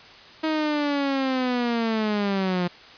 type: linear sweep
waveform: sawtooth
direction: down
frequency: 317.6 to 174.61 Hz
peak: -18 dBFS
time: 0.43-2.68 s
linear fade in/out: 10 ms
effects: white hiss -46 dBFS RMS until 2.97 s + resampled to 11025 Hz